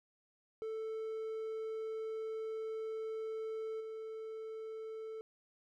triangle tone with level steps, 441.4 Hz, A4, 5 cents sharp, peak -36 / -40 dBFS, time 0.62-5.21 s, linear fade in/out 0 ms, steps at 3.8 s, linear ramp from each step 10 ms, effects none

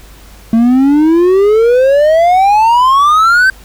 triangle exponential sweep, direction up, 222.5 to 1568 Hz, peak -3 dBFS, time 0.53-3.5 s, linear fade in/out 2 ms, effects added 50 Hz sine -36 dBFS peak until 3.64 s + pink hiss -40 dBFS RMS until 3.64 s

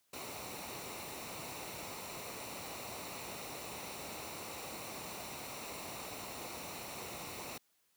pink noise with comb filter, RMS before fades -45 dBFS, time 0.13-7.58 s, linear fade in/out 5 ms, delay 0.61 ms, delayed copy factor -0.55, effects white hiss -75 dBFS RMS until 7.96 s + high-pass 80 Hz 12 dB/octave

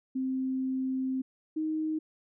sine tone pair in turn, 261.6 / 312.7 Hz, C4 / D#4, 0 / +9 cents, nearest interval minor third, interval 309 cents, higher second, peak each -28 dBFS, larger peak neither, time 0.15-1.22 / 1.56-1.99 s, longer first, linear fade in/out 10 ms, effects none

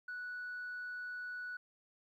sine tone, 1476 Hz, F#6, 5 cents flat, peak -39 dBFS, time 0.08-1.57 s, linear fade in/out 5 ms, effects tanh soft clip ceiling -38 dBFS + 13-bit

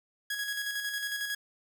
sawtooth tone with tremolo, 1662 Hz, G#6, 1 cent sharp, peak -27 dBFS, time 0.3-1.35 s, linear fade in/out 5 ms, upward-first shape square, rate 11 Hz, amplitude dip 40%, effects none

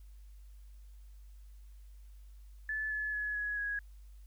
sine tone with pitch steps, 1735 / 1716.1 / 1697.3 / 1678.8 / 1660.5 Hz, A6 / A6 / G#6 / G#6 / G#6, -25 / -44 / +37 / +18 / -1 cents, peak -33 dBFS, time 2.69-3.79 s, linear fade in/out 2 ms, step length 220 ms, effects added 50 Hz sine -50 dBFS peak until 4.26 s + white hiss -72 dBFS RMS until 4.26 s

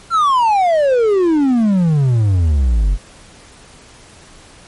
triangle exponential sweep, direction down, 1396.9 to 43.49 Hz, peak -8 dBFS, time 0.1-2.98 s, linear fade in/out 50 ms, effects pink hiss -42 dBFS RMS until 4.67 s + MP3 48 kbps

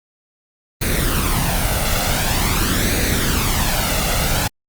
pink noise with flanger, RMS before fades -18 dBFS, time 0.81-4.48 s, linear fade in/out 10 ms, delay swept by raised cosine 0.47 to 1.47 ms, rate 0.46 Hz, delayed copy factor +0.55, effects Opus 32 kbps

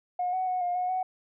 sine tone with pitch steps, 720 / 746 / 734 / 710 / 727 / 744 Hz, F#5 / F#5 / F#5 / F5 / F#5 / F#5, -47 / +14 / -14 / +28 / -31 / +9 cents, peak -25 dBFS, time 0.19-1.03 s, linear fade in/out 5 ms, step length 140 ms, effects tanh soft clip ceiling -21 dBFS

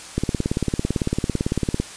click train, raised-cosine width 3 ms, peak -7 dBFS, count 30, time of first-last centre 0.18-1.8 s, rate 17.9 Hz, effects white hiss -38 dBFS RMS until 1.96 s + resampled to 22050 Hz

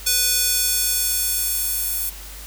square tone with high-pass filter sweep, 493.9 Hz, B4, in tune, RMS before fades -21 dBFS, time 0.06-2.1 s, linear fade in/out 10 ms, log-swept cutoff 5100 to 12000 Hz, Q 0.71, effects added 50 Hz sine -37 dBFS peak until 2.46 s + white hiss -39 dBFS RMS until 2.46 s

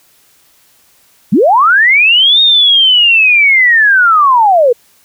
sine linear two-way sweep, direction up then down, 155.56 to 3729 to 456 Hz, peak -4 dBFS, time 1.32-4.73 s, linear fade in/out 10 ms, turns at 2.41 s, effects white hiss -49 dBFS RMS until 5.04 s

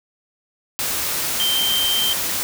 sine tone in noise, 3136 Hz, G7, in tune, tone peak -18 dBFS, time 1.4-2.13 s, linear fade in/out 0 ms, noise white, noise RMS -23 dBFS, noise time 0.79-2.43 s, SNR +2 dB, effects none

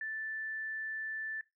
sine tone, 1760 Hz, A6, in tune, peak -36 dBFS, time 0.01-1.41 s, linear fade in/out 2 ms, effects noise-tail reverb RT60 0.2 s tail -20 dB re dry

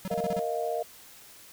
square tone bursts, 188.6 Hz, F#3, 33 cents sharp, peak -32 dBFS, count 6, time 0.05-0.393 s, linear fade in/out 0 ms, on 28 ms, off 35 ms
sine chord, Bb suspended fourth, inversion none, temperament equal, 466.2 / 622.3 / 698.5 Hz, Bb4 / Eb5 / F5, 0 / 0 / 0 cents, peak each -32 dBFS, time 0.1-0.83 s, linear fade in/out 10 ms
effects white hiss -51 dBFS RMS until 1.52 s

